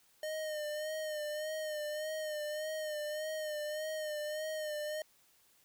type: tone with vibrato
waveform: square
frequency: 612 Hz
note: D#5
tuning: 29 cents flat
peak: -37 dBFS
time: 0.23-5.02 s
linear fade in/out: 2 ms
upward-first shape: sine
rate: 1.7 Hz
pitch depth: 42 cents each way
effects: white hiss -68 dBFS RMS until 5.64 s